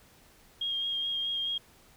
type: tone with vibrato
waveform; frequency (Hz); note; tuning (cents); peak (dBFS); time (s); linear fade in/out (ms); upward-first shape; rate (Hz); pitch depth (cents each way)
sine; 3242; G#7; -42; -29; 0.61-1.58; 5; sine; 4.7; 17
effects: pink hiss -59 dBFS RMS until 1.96 s